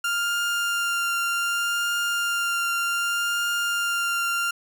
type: tone with vibrato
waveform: 30% pulse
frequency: 1396.9 Hz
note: F6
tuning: in tune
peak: -20 dBFS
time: 0.04-4.51 s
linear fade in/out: 5 ms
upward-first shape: triangle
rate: 0.65 Hz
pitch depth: 12 cents each way
effects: 9-bit